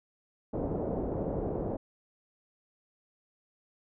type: low-pass noise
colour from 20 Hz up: white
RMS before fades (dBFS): -33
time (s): 0.53-1.77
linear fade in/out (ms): 10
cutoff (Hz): 580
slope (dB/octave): 24
effects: none